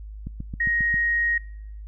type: click train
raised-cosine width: 5 ms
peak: -20 dBFS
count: 6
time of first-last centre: 0.27-0.942 s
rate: 7.44 Hz
type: tone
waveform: sine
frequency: 1877 Hz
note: A#6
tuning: 11 cents sharp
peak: -20 dBFS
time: 0.6-1.38 s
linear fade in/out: 5 ms
effects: noise-tail reverb RT60 0.8 s tail -26 dB re dry + added 52 Hz sine -35 dBFS peak until 1.87 s